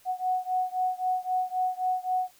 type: beating tone pair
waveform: sine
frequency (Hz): 737 / 740.8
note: F#5 / F#5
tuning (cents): -7 / +2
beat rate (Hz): 3.8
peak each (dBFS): -28 / -29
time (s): 0.05-2.31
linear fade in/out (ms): 50
effects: white hiss -59 dBFS RMS until 2.39 s